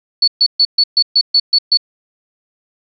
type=tone bursts; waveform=sine; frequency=4435 Hz; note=C#8; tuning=in tune; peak=-7 dBFS; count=9; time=0.22-1.773 s; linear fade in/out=5 ms; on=57 ms; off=130 ms; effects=none